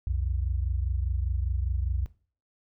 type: tone pair together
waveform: sine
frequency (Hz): 62.4 / 87.38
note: B1 / F2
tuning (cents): +19 / +1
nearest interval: tritone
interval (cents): 582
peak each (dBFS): -27 / -30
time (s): 0.07-2.06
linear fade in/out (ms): 0
effects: noise-tail reverb RT60 0.4 s tail -17 dB re dry